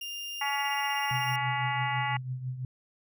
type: tone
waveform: 35% pulse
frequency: 2805 Hz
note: F7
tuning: 7 cents sharp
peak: -34 dBFS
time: 0.01-1.36 s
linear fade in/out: 5 ms
type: harmonic tone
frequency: 282.1 Hz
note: C#4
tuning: 30 cents sharp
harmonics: 3 / 4 / 5 / 6 / 7 / 8 / 9 / 10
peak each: -31 / -37 / -41 / -44 / -33 / -42 / -46 / -40 dBFS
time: 0.41-2.17 s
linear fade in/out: 5 ms
type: tone with tremolo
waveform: sine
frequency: 128 Hz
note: C3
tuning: 38 cents flat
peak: -29 dBFS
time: 1.11-2.65 s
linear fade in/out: 2 ms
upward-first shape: triangle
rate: 6 Hz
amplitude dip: 70%
effects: none